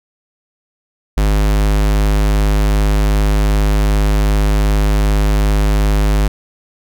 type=tone; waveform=square; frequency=51.3 Hz; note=G#1; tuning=21 cents flat; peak=-11 dBFS; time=1.17-6.28 s; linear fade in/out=5 ms; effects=none